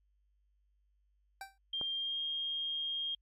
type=tone with exponential decay; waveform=25% pulse; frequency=780 Hz; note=G5; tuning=9 cents flat; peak=-36 dBFS; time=1.41-1.58 s; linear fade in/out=2 ms; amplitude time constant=36 ms
type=tone with pitch glide; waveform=sine; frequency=3192 to 3229 Hz; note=G7 to G#7; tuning=+31 to -49 cents; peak=-34 dBFS; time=1.73-3.15 s; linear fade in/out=5 ms; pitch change=+20 cents; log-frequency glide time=1.94-2.18 s
type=click; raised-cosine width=1 ms; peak=-30 dBFS; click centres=1.813 s
effects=added 50 Hz sine -70 dBFS peak until 3.21 s + AAC 48 kbps